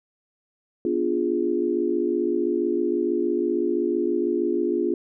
sine chord, B diminished seventh, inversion none, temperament equal, 246.9 / 293.7 / 349.2 / 415.3 Hz, B3 / D4 / F4 / Ab4, 0 / 0 / 0 / 0 cents, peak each -29 / -28 / -23 / -27 dBFS, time 0.85-4.94 s, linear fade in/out 2 ms, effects none

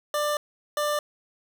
25% pulse tone bursts at uneven times, 593 Hz, D5, 17 cents sharp, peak -20 dBFS, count 2, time 0.14-0.37 / 0.77-0.99 s, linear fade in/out 2 ms, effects 10-bit

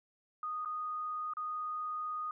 sine tone with dropouts, 1238 Hz, D#6, 9 cents flat, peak -35 dBFS, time 0.43-2.31 s, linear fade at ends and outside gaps 2 ms, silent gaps 0.649-0.657 / 1.336-1.369 s, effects none

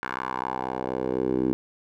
10% pulse tone with band-pass filter sweep, 64.1 Hz, C2, 35 cents flat, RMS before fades -28 dBFS, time 0.03-1.53 s, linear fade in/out 0 ms, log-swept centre 1400 to 310 Hz, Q 2.7, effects none

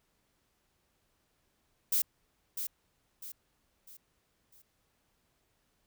violet noise with echo, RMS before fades -28 dBFS, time 1.92-2.02 s, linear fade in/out 5 ms, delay 650 ms, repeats 4, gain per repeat -8 dB, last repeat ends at 4.62 s, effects pink hiss -75 dBFS RMS until 5.86 s

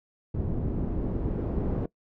pink noise with low-pass filter sweep, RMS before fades -29 dBFS, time 0.34-1.86 s, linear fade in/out 5 ms, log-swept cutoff 290 to 440 Hz, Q 0.89, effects noise-tail reverb RT60 0.1 s tail -21 dB re dry

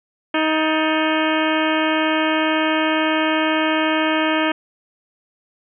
harmonic tone with a mistuned harmonic, 313.9 Hz, D#4, 15 cents sharp, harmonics 1 / 2 / 3 / 4 / 5 / 6 / 7 / 8 / 9 / 10, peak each -20 / -23 / -25 / -26 / -27 / -28 / -28 / -29 / -30 / -30 dBFS, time 0.34-4.52 s, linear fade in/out 5 ms, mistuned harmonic 6, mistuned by -100 cents, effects none

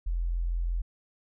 sine tone, 42.82 Hz, F1, 33 cents flat, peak -26 dBFS, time 0.06-0.82 s, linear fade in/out 10 ms, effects none

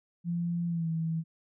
sine tone with pitch glide, 171.7 to 162.63 Hz, F3 to E3, -29 to -23 cents, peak -28 dBFS, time 0.24-1.24 s, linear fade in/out 50 ms, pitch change -94 cents, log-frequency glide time 0.67-0.89 s, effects none

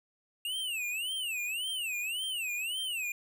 square tone with vibrato, 2759 Hz, F7, 22 cents flat, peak -33 dBFS, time 0.45-3.12 s, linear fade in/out 2 ms, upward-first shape sine, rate 1.8 Hz, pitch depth 230 cents each way, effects none

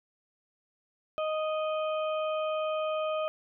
harmonic tone, 622.3 Hz, D#5, in tune, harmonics 1 / 2 / 4 / 5, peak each -29 / -35 / -43 / -45 dBFS, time 1.18-3.28 s, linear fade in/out 0 ms, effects none

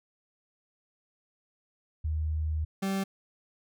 sine / 40% pulse tone pair in turn, 77.78 / 194.02 Hz, D#2 / G3, 0 / -18 cents, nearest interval octave + major third, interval 1582 cents, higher second, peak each -27 dBFS, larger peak neither, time 2.04-2.65 / 2.82-3.04 s, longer first, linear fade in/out 10 ms, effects none

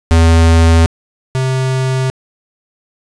square tone pair in turn, 82.41 / 130.82 Hz, E2 / C3, 0 / 0 cents, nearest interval minor sixth, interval 800 cents, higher second, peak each -6 / -13 dBFS, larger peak first, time 0.11-0.86 / 1.35-2.1 s, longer neither, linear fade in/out 0 ms, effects resampled to 22050 Hz + 8-bit

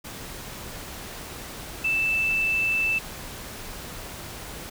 sine tone in noise, 2645 Hz, E7, 5 cents sharp, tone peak -21 dBFS, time 1.84-2.99 s, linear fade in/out 10 ms, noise pink, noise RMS -38 dBFS, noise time 0.04-4.7 s, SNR +14 dB, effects none

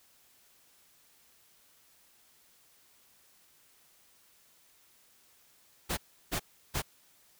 pink noise bursts, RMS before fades -32 dBFS, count 3, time 5.89-6.822 s, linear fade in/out 20 ms, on 84 ms, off 340 ms, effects white hiss -64 dBFS RMS until 7.39 s

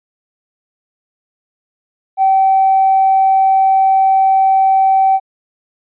triangle tone with tanh clipping, 770 Hz, G5, 31 cents flat, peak -7 dBFS, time 2.17-5.2 s, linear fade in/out 50 ms, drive 1 dB, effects resampled to 8000 Hz

